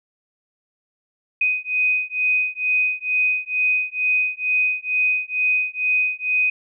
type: beating tone pair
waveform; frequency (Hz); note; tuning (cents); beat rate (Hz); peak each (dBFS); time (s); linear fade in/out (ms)
sine; 2500 / 2502.2; D#7 / D#7; +8 / +9; 2.2; -21; 1.41-6.5; 5
effects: none